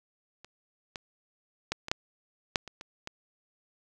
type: clicks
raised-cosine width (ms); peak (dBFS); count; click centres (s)
0.2; -30 / -20 / -12 / -20 / -8 / -7 / -25 / -25 / -20; 9; 0.446 / 0.958 / 1.72 / 1.884 / 1.915 / 2.558 / 2.677 / 2.811 / 3.074
effects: none